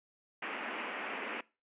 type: band-pass noise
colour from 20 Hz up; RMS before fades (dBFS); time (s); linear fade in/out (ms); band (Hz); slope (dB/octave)
white; -40; 0.42-1.41; 5; 210 to 2700; 48
effects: noise-tail reverb RT60 0.3 s tail -22 dB re dry + resampled to 8000 Hz